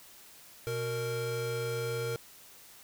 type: tone pair together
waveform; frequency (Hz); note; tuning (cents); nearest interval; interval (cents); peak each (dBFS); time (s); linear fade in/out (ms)
square; 122.94 / 463.6; B2 / A#4; -7 / -10; octave + major seventh; 2297; -37 / -34; 0.67-2.16; 0
effects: white hiss -54 dBFS RMS until 2.83 s